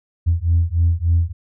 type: beating tone pair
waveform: sine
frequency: 82.8 / 86.2 Hz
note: E2 / F2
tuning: +8 / -22 cents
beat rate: 3.4 Hz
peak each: -16 dBFS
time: 0.26-1.33 s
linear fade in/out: 20 ms
effects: tanh soft clip ceiling -8 dBFS